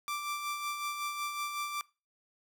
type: tone with tremolo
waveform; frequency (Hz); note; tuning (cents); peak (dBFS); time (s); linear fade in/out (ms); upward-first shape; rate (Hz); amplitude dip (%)
sawtooth; 1174.7; D6; 0; -29; 0.08-1.81; 0; sine; 5.4; 45
effects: noise-tail reverb RT60 0.3 s tail -22 dB re dry